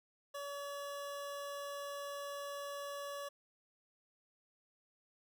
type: tone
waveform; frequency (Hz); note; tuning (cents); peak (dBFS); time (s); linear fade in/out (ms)
25% pulse; 568; C#5; +42; -38; 0.34-3.29; 10
effects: none